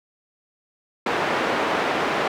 pink band-pass noise, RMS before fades -23 dBFS, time 1.06-2.28 s, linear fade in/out 5 ms, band 340 to 2100 Hz, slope 12 dB/octave, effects none

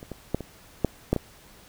clicks, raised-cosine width 2 ms, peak -26 / -21 / -10 / -21 / -7 / -7 / -12 dBFS, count 7, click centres 0.029 / 0.117 / 0.346 / 0.407 / 0.847 / 1.13 / 1.163 s, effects pink hiss -52 dBFS RMS until 1.68 s

